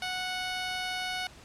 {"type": "tone", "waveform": "10% pulse", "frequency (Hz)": 737, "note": "F#5", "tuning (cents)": -7, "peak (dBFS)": -23, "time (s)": [0.02, 1.27], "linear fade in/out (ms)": 2, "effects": ["pink hiss -52 dBFS RMS until 1.44 s", "low-pass 8000 Hz 12 dB/octave"]}